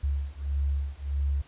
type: beating tone pair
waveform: sine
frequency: 69.3 / 70.9 Hz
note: C#2 / C#2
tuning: 0 / +40 cents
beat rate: 1.6 Hz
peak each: -29 dBFS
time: 0.03-1.42 s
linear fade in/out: 10 ms
effects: pink hiss -56 dBFS RMS until 1.47 s + resampled to 8000 Hz

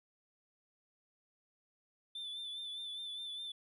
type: tone with vibrato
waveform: triangle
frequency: 3520 Hz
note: A7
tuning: in tune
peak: -39 dBFS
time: 2.15-3.52 s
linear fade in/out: 5 ms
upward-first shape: sine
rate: 4.9 Hz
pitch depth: 38 cents each way
effects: tanh soft clip ceiling -35 dBFS + resampled to 32000 Hz

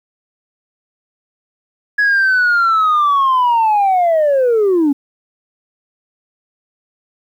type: linear sweep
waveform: sine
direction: down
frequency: 1685 to 270.9 Hz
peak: -8 dBFS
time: 1.98-4.93 s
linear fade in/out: 10 ms
effects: tanh soft clip ceiling -8 dBFS + 8-bit

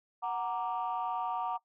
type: chord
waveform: sine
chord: Gb augmented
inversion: none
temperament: equal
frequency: 740 / 932.3 / 1174.7 Hz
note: Gb5 / Bb5 / D6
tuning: 0 / 0 / 0 cents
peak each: -34 / -34 / -37 dBFS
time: 0.22-1.58 s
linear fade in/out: 20 ms
effects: noise-tail reverb RT60 0.1 s tail -20 dB re dry + tanh soft clip ceiling -25 dBFS

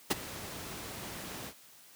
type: noise with ADSR envelope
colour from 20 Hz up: pink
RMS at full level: -25 dBFS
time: 0.1-1.54 s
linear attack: 13 ms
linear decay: 22 ms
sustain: -17 dB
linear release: 70 ms
effects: white hiss -57 dBFS RMS until 1.95 s + high-pass 80 Hz 12 dB/octave

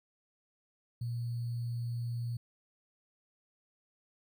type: tone with sample-and-hold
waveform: sine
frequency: 118.8 Hz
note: A#2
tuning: 33 cents sharp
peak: -33 dBFS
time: 1.01-2.37 s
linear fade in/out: 5 ms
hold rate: 4410 Hz
effects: none

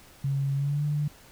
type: tone with pitch glide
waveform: sine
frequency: 138 to 147.9 Hz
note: C#3 to D3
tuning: -7 to +13 cents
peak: -24 dBFS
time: 0.24-1.08 s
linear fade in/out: 5 ms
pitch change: +120 cents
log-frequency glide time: 0.55-0.83 s
effects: pink hiss -53 dBFS RMS until 1.31 s

